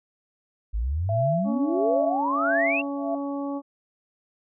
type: exponential sweep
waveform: sine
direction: up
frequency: 49.75 to 2794 Hz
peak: -23 dBFS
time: 0.73-2.82 s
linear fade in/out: 20 ms
type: tone with tremolo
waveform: sine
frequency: 671 Hz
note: E5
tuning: 31 cents sharp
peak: -21 dBFS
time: 1.09-3.15 s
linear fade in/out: 2 ms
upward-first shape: sine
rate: 1.5 Hz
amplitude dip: 100%
type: harmonic tone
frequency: 281.1 Hz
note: C#4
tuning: 24 cents sharp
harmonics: 1 / 2 / 3 / 4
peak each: -28 / -34 / -38 / -40 dBFS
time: 1.44-3.62 s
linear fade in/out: 50 ms
effects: none